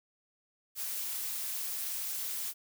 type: noise with amplitude modulation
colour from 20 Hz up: blue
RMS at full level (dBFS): -34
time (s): 0.75-2.54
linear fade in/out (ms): 50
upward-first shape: sine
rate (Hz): 297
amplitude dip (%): 55
effects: none